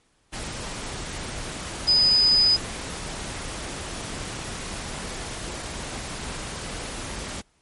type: tone in noise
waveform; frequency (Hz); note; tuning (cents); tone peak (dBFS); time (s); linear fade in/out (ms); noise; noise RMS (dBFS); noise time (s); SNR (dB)
sine; 4990; D#8; +4; -15; 1.87-2.57; 20; pink; -33; 0.32-7.42; +15
effects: pink hiss -65 dBFS RMS until 7.61 s + MP3 48 kbps